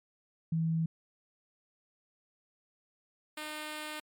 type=tone pair in turn; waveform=sine / 5% pulse; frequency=162.8 / 304.9 Hz; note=E3 / D#4; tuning=-21 / -35 cents; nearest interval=major seventh; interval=1086 cents; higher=second; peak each=-27 dBFS; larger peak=neither; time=0.52-0.86 / 3.37-4 s; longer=second; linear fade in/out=5 ms; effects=MP3 96 kbps